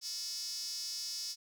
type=tone with high-pass filter; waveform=square; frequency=199.1 Hz; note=G3; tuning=27 cents sharp; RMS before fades=-40 dBFS; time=0.01-1.36 s; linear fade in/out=50 ms; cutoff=5200 Hz; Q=7.1; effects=none